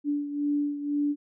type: beating tone pair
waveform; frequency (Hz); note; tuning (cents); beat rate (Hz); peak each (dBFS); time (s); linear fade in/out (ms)
sine; 290 / 292; D4 / D4; -22 / -10; 2; -26 / -32; 0.04-1.16; 50
effects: none